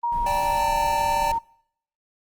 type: tone with pitch glide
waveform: sine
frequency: 946 to 918.5 Hz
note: A#5 to A#5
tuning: +25 to -26 cents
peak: -21 dBFS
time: 0.03-1.39 s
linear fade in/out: 10 ms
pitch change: -51 cents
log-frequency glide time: 0.39-0.67 s
type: noise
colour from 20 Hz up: brown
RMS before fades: -35 dBFS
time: 0.12-1.38 s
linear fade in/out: 2 ms
type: chord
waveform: square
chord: D suspended fourth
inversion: none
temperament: equal with one note detuned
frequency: 585.3 / 784 / 880 Hz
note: D5 / G5 / A5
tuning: -6 / 0 / 0 cents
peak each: -30 dBFS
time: 0.26-1.32 s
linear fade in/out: 5 ms
effects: noise-tail reverb RT60 0.7 s tail -26 dB re dry + Opus 32 kbps